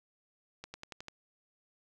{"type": "accelerating click train", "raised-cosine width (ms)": 0.2, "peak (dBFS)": -26, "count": 6, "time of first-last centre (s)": [0.64, 1.083], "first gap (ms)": 100, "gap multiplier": 0.94, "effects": []}